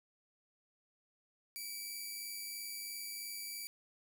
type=tone pair together; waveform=10% pulse; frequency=2311 / 4725 Hz; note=D7 / D8; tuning=-28 / +10 cents; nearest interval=octave; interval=1238 cents; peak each=-36 / -38 dBFS; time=1.56-3.67 s; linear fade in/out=0 ms; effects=none